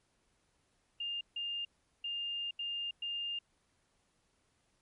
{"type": "tone bursts at uneven times", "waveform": "sine", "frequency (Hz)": 2810, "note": "F7", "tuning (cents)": 10, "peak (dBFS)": -35, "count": 5, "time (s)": [[1, 1.21], [1.36, 1.65], [2.04, 2.51], [2.59, 2.91], [3.02, 3.39]], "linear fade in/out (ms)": 5, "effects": ["pink hiss -75 dBFS RMS until 4.81 s", "MP3 48 kbps"]}